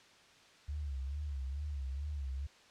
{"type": "tone with vibrato", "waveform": "sine", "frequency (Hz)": 70.2, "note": "C#2", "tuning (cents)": 22, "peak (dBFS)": -36, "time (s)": [0.68, 2.47], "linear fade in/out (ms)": 10, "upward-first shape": "sine", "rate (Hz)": 2.3, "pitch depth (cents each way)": 110, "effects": ["white hiss -61 dBFS RMS until 2.7 s", "low-pass 5000 Hz 12 dB/octave"]}